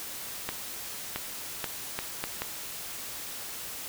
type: accelerating click train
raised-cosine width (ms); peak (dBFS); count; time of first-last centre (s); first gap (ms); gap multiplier
0.3; -14; 6; 0.49-2.42; 670; 0.72
effects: white hiss -39 dBFS RMS until 3.88 s